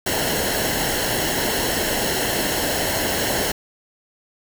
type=noise with comb filter; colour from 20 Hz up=pink; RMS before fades=-22 dBFS; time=0.06-3.52 s; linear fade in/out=5 ms; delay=0.83 ms; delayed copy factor=-0.65; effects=none